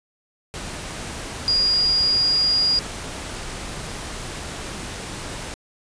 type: tone in noise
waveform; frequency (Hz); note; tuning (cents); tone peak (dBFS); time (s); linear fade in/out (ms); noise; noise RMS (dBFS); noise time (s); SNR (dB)
sine; 4848; D#8; -46; -16; 1.48-2.79; 0; pink; -32; 0.54-5.54; +13
effects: resampled to 22050 Hz